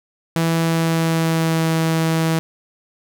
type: tone with pitch glide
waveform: sawtooth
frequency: 164.81 to 162.17 Hz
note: E3 to E3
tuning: 0 to -28 cents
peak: -12 dBFS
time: 0.36-2.39 s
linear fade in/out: 0 ms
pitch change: -28 cents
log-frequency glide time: 0.57-1.71 s
effects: none